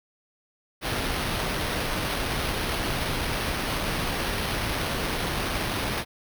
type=noise with sample-and-hold; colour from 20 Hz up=pink; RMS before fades=-28 dBFS; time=0.81-6.05 s; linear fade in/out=50 ms; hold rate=7350 Hz; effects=none